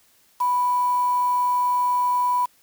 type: tone with quantisation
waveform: sine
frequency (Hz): 987.8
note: B5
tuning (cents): 0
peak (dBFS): -18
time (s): 0.4-2.46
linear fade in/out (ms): 10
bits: 6
effects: white hiss -59 dBFS RMS until 2.62 s